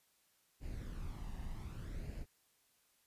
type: noise with flanger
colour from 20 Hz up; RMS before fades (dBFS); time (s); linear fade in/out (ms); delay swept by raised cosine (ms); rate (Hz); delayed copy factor
brown; -44; 0.6-2.26; 50; 0.42 to 1.07; 0.65; +0.55
effects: white hiss -74 dBFS RMS until 3.06 s + resampled to 32000 Hz